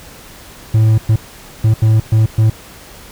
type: tone bursts at uneven times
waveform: triangle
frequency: 110 Hz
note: A2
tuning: in tune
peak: -5 dBFS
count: 6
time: 0.74-0.98 / 1.09-1.16 / 1.64-1.74 / 1.82-2 / 2.12-2.26 / 2.38-2.5 s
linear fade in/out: 5 ms
effects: pink hiss -37 dBFS RMS until 3.11 s